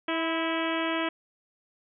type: harmonic tone with a mistuned harmonic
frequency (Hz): 326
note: E4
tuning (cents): -19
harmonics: 1 / 2 / 3 / 4 / 5 / 6 / 7 / 8 / 9 / 10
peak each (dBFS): -30 / -33 / -35 / -36 / -37 / -38 / -38 / -39 / -40 / -40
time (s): 0.08-1.09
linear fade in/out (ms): 5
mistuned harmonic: 3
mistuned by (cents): +34
effects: none